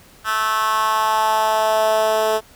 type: tone with high-pass filter sweep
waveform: 10% pulse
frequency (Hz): 218.2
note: A3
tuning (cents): -14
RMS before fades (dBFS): -18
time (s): 0.24-2.41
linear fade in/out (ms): 50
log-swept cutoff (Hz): 1400 to 500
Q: 3.5
effects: pink hiss -48 dBFS RMS until 2.55 s